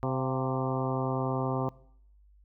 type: harmonic tone with a mistuned harmonic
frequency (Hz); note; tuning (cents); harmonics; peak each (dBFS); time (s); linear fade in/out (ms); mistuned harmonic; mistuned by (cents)
130.6; C3; -3; 1 / 2 / 3 / 4 / 5 / 6 / 7 / 8 / 9; -31 / -34 / -36 / -37 / -38 / -39 / -39 / -40 / -41; 0.03-1.69; 0; 5; +58
effects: noise-tail reverb RT60 0.7 s tail -22 dB re dry + added 50 Hz sine -56 dBFS peak until 2.44 s